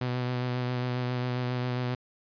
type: tone with vibrato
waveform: sawtooth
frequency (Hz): 124.6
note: B2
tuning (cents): +16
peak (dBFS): -24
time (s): 0.01-1.95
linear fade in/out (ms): 5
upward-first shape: sine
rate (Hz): 7.4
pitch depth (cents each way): 20
effects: resampled to 11025 Hz